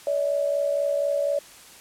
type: tone pair together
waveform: sine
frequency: 571.9 / 636 Hz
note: D5 / D#5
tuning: -46 / +38 cents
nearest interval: major second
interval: 184 cents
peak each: -22 / -28 dBFS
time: 0.07-1.39 s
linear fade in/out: 2 ms
effects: white hiss -47 dBFS RMS until 1.8 s + low-pass 11000 Hz 12 dB/octave